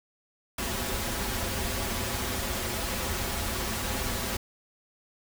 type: noise with comb filter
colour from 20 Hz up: pink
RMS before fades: -31 dBFS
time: 0.58-4.37 s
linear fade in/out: 5 ms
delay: 6.6 ms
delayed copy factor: -0.75
effects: none